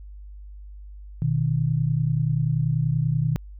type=tone pair together; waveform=sine; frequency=123.47 / 153.85 Hz; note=B2 / D#3; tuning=0 / -19 cents; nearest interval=major third; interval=381 cents; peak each=-23 / -22 dBFS; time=1.22-3.36 s; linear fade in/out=0 ms; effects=added 50 Hz sine -38 dBFS peak until 3.59 s